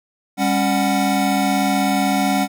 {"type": "tone cluster", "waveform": "square", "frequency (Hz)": [199.3, 275.3, 742], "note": ["G3", "C#4", "F#5"], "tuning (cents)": [29, -12, 5], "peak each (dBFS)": -21, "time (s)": [0.37, 2.48], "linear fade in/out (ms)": 50, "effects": []}